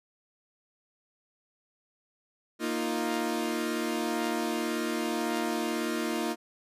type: chord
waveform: sawtooth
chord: Bb suspended fourth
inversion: none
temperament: equal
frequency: 233.1 / 311.1 / 349.2 Hz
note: Bb3 / Eb4 / F4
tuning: 0 / 0 / 0 cents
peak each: -29 dBFS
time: 2.59-6.36 s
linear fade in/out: 50 ms
effects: resampled to 32000 Hz